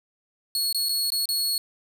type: tone with dropouts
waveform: sawtooth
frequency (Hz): 4348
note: C#8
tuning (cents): -34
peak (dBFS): -20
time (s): 0.55-1.58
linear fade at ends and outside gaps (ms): 1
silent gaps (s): 0.727-0.746 / 0.887-0.892 / 1.103-1.12 / 1.256-1.289
effects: none